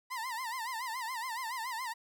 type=tone with vibrato; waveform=30% pulse; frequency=964 Hz; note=B5; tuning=42 cents flat; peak=-33 dBFS; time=0.1-1.94 s; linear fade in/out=20 ms; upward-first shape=sine; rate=7.1 Hz; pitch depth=150 cents each way; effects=none